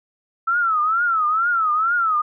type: tone with vibrato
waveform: sine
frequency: 1318.5 Hz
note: E6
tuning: in tune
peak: -16 dBFS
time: 0.47-2.22 s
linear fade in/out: 10 ms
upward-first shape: triangle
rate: 2.2 Hz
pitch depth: 170 cents each way
effects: none